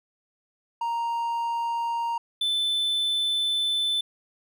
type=tone pair in turn; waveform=triangle; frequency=932.3 / 3520 Hz; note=A#5 / A7; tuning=0 / 0 cents; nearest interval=octave + major seventh; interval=2300 cents; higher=second; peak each=-23 / -21 dBFS; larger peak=second; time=0.81-2.18 / 2.41-4.01 s; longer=second; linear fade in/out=5 ms; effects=none